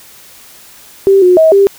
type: tone with pitch steps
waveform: sine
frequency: 390.7 / 362 / 639 / 396.1 Hz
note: G4 / F#4 / D#5 / G4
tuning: -6 / -38 / +46 / +18 cents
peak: -3 dBFS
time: 1.07-1.67 s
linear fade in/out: 0 ms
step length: 150 ms
effects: white hiss -38 dBFS RMS until 1.78 s